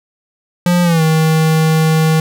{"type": "tone with pitch glide", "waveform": "square", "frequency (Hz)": [176.2, 158.8], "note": ["F3", "D#3"], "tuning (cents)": [16, 36], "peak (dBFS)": -10, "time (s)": [0.66, 2.2], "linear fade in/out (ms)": 2, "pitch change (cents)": -180, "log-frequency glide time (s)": [0.83, 1.02], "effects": []}